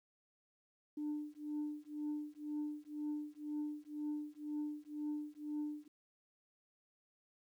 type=tone with tremolo; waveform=sine; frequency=298.6 Hz; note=D4; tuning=29 cents sharp; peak=-34 dBFS; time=0.97-5.88 s; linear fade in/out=5 ms; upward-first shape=triangle; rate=2 Hz; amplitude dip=100%; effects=tanh soft clip ceiling -34 dBFS + 12-bit